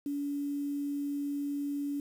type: tone with quantisation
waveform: sine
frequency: 285.5 Hz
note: D4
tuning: 49 cents flat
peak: -31 dBFS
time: 0.06-2 s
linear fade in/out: 2 ms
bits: 9
effects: none